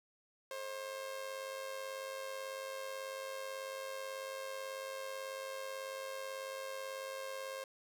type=tone with amplitude modulation; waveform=sawtooth; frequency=533 Hz; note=C5; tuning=32 cents sharp; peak=-35 dBFS; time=0.51-7.64 s; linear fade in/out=2 ms; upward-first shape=sine; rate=98.2 Hz; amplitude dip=55%; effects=none